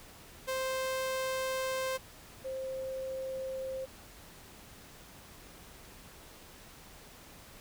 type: tone pair in turn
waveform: sawtooth / sine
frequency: 523.3 / 526.9 Hz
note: C5 / C5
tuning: 0 / +12 cents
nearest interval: unison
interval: 12 cents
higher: second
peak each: -28 / -35 dBFS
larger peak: first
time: 0.47-1.98 / 2.44-3.86 s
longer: first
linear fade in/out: 20 ms
effects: pink hiss -53 dBFS RMS until 7.6 s